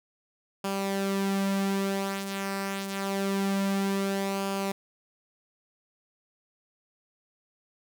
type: tone with flanger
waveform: sawtooth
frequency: 196 Hz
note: G3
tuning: in tune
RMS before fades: -29 dBFS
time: 0.64-4.72 s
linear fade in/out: 5 ms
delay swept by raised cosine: 0.51 to 5.41 ms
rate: 0.26 Hz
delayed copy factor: -0.5
effects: none